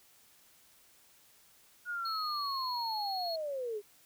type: linear sweep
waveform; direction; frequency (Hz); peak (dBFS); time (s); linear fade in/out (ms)
sine; down; 1459 to 398; -34; 1.85-3.82; 50
type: tone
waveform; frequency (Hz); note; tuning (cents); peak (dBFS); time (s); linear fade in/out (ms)
triangle; 4315; C#8; -47; -36; 2.05-3.36; 5
effects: white hiss -63 dBFS RMS until 4.05 s